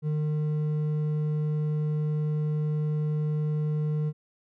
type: tone with hard clipping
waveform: sine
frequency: 151.8 Hz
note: D#3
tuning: 42 cents flat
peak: -26 dBFS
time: 0.02-4.13 s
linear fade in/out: 50 ms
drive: 5 dB
effects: none